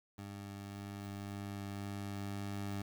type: tone with level ramp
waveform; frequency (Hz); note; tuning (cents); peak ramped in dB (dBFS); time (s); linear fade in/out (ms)
20% pulse; 100.2; G2; +38; -40 to -33; 0.18-2.82; 5
effects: 10-bit